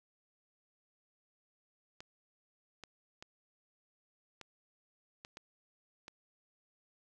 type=clicks; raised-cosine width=0.2 ms; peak=-30 dBFS; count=7; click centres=2.005 / 2.837 / 3.225 / 4.413 / 5.249 / 5.371 / 6.081 s; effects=none